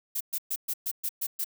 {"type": "noise bursts", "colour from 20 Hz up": "violet", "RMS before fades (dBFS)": -30, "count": 8, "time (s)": [0.15, 1.446], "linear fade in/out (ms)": 10, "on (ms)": 57, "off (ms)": 120, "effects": []}